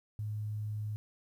sine tone, 106.2 Hz, G#2, 39 cents sharp, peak -34 dBFS, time 0.19-0.96 s, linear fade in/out 0 ms, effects 11-bit

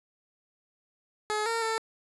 15% pulse tone with pitch steps, 424.9 / 458 / 446.6 Hz, G#4 / A#4 / A4, +40 / -31 / +26 cents, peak -21 dBFS, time 1.3-1.78 s, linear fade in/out 0 ms, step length 160 ms, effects resampled to 24000 Hz

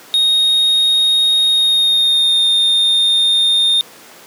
triangle tone with pitch glide, 3729 to 3652 Hz, A#7 to A#7, 0 to -36 cents, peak -9 dBFS, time 0.14-3.81 s, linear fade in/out 0 ms, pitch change -36 cents, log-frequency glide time 1.49-2.47 s, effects pink hiss -39 dBFS RMS until 4.26 s + high-pass 300 Hz 12 dB/octave

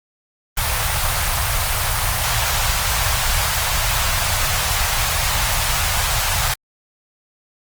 pink band-stop noise, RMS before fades -19 dBFS, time 0.57-6.54 s, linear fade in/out 5 ms, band 120 to 680 Hz, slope 24 dB/octave, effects Opus 24 kbps

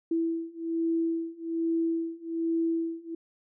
sine beating tone pair, 329.6 / 330.8 Hz, E4 / E4, 0 / +6 cents, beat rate 1.2 Hz, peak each -30 / -29 dBFS, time 0.11-3.15 s, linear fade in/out 5 ms, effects none

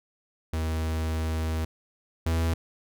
45% pulse tone pair in turn, 79.9 / 82 Hz, D#2 / E2, +47 / -9 cents, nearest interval unison, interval 44 cents, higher second, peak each -26 / -23 dBFS, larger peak second, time 0.53-1.65 / 2.26-2.54 s, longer first, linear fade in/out 5 ms, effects none

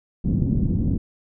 white low-pass noise, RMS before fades -21 dBFS, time 0.24-0.98 s, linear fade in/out 10 ms, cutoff 230 Hz, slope 24 dB/octave, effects none

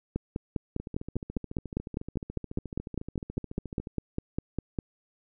two click trains, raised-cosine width 3 ms, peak -24 / -16 dBFS, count 44 / 24, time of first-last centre 0.8-3.871 / 0.16-4.788 s, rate 14 / 4.97 Hz, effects none

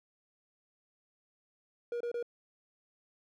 triangle tone bursts, 476.1 Hz, A#4, 37 cents sharp, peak -31 dBFS, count 3, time 1.92-2.227 s, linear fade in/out 2 ms, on 85 ms, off 26 ms, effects none

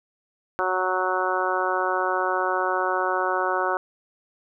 harmonic tone, 185 Hz, F#3, in tune, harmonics 2 / 3 / 4 / 5 / 6 / 7 / 8, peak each -29 / -29 / -29 / -29 / -29 / -29 / -29 dBFS, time 0.59-3.77 s, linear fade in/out 0 ms, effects none

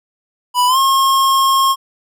square tone with pitch glide, 987.8 to 1077.2 Hz, B5 to C#6, 0 to -50 cents, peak -11 dBFS, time 0.54-1.76 s, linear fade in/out 50 ms, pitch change +150 cents, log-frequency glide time 0.67-0.78 s, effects none

